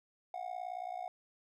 triangle tone with amplitude modulation, 728 Hz, F#5, 28 cents flat, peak -32 dBFS, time 0.34-1.08 s, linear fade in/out 2 ms, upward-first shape sine, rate 58.6 Hz, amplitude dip 95%, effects tanh soft clip ceiling -30 dBFS

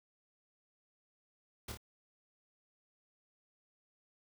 pink noise with echo, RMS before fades -43 dBFS, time 1.68-1.72 s, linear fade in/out 5 ms, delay 27 ms, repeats 2, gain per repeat -4 dB, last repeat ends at 1.774 s, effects none

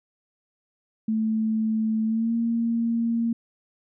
sine tone with pitch glide, 219.8 to 231.3 Hz, A3 to A#3, -2 to -13 cents, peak -21 dBFS, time 1.08-3.33 s, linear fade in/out 5 ms, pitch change +89 cents, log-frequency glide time 2.05-2.34 s, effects none

